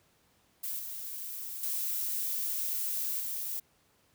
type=noise with level steps; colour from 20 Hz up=violet; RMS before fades=-36 / -40 / -33 / -36 dBFS; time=0.63-3.6 s; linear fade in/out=10 ms; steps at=0.79 / 1.63 / 3.2 s; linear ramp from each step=2 ms; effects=pink hiss -68 dBFS RMS until 4.14 s + high-pass 60 Hz 12 dB/octave